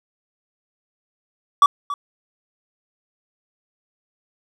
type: tone with echo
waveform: triangle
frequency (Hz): 1146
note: D6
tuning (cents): -43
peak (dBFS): -6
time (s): 1.62-1.66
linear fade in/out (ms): 2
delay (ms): 280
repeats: 1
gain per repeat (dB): -15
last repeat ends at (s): 1.94
effects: none